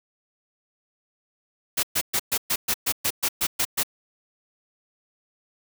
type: noise bursts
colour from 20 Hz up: white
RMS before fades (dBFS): -23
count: 12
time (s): 1.77-3.834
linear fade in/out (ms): 10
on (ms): 62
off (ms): 120
effects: none